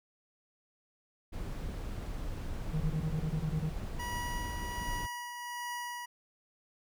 brown noise, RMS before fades -38 dBFS, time 1.32-5.07 s, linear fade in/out 20 ms
triangle tone bursts, 156.1 Hz, D#3, 6 cents sharp, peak -28 dBFS, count 10, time 2.73-3.697 s, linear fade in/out 10 ms, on 76 ms, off 23 ms
25% pulse tone with tremolo, 967 Hz, B5, 37 cents flat, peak -32 dBFS, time 3.99-6.06 s, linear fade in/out 10 ms, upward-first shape triangle, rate 1.3 Hz, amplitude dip 45%
effects none

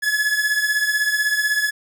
45% pulse beating tone pair, 1700 / 1716 Hz, G#6 / A6, +40 / -44 cents, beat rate 16 Hz, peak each -19 / -23 dBFS, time 0.02-1.71 s, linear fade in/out 20 ms, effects none

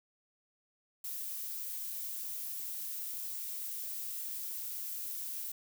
violet noise, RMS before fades -40 dBFS, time 1.04-5.52 s, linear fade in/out 5 ms, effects none

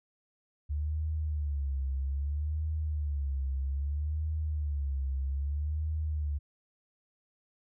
sine tone with vibrato, 72.3 Hz, D2, 27 cents flat, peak -29 dBFS, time 0.69-6.39 s, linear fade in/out 20 ms, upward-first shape sine, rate 0.62 Hz, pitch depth 130 cents each way, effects none

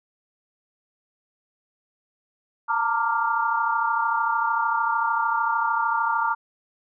sine chord, Bb major seventh, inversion third, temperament equal with one note detuned, 899 / 932.3 / 1174.7 / 1396.9 Hz, A5 / Bb5 / D6 / F6, +37 / 0 / 0 / 0 cents, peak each -26 dBFS, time 2.68-6.35 s, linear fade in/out 20 ms, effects none

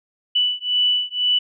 sine beating tone pair, 2969 / 2971 Hz, F#7 / F#7, +5 / +6 cents, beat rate 2 Hz, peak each -20 dBFS, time 0.35-1.39 s, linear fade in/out 10 ms, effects none

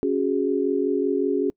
sine chord, C# suspended fourth, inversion none, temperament equal, 277.2 / 370 / 415.3 Hz, C#4 / F#4 / G#4, 0 / 0 / 0 cents, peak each -24 dBFS, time 0.03-1.5 s, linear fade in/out 0 ms, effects noise-tail reverb RT60 0.1 s tail -26 dB re dry

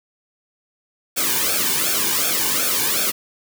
white noise with flanger, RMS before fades -20 dBFS, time 1.16-3.12 s, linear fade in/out 20 ms, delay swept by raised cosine 1 to 1.56 ms, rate 2.7 Hz, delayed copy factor -0.85, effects none

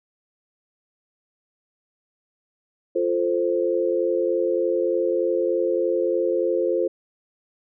sine chord, F major, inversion none, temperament equal, 349.2 / 440 / 523.3 Hz, F4 / A4 / C5, 0 / 0 / 0 cents, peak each -23 / -25 / -23 dBFS, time 2.95-6.88 s, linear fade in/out 10 ms, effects none

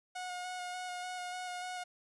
sawtooth tone with vibrato, 725 Hz, F#5, 35 cents flat, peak -35 dBFS, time 0.15-1.84 s, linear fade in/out 10 ms, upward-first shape square, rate 3.4 Hz, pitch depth 14 cents each way, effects resampled to 24000 Hz

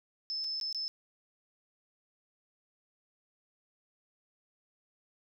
sine tone with dropouts, 5250 Hz, E8, 8 cents flat, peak -33 dBFS, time 0.3-0.88 s, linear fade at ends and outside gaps 0 ms, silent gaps 0.441-0.444 / 0.6-0.612 / 0.727-0.747 s, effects none

